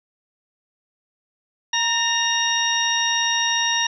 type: harmonic tone with a mistuned harmonic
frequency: 937 Hz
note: A#5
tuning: 9 cents sharp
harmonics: 1 / 2 / 3 / 4 / 6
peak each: -26 / -24 / -25 / -24 / -25 dBFS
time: 1.73-3.87 s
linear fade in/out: 5 ms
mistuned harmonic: 2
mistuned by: -42 cents
effects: none